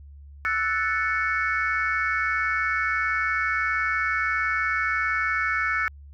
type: chord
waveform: sine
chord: F# minor seventh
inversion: third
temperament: equal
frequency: 1318.5 / 1480 / 1760 / 2217 Hz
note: E6 / F#6 / A6 / C#7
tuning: 0 / 0 / 0 / 0 cents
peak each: -27 dBFS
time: 0.45-5.88 s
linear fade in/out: 0 ms
effects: tanh soft clip ceiling -14 dBFS + added 71 Hz sine -42 dBFS peak until 6.13 s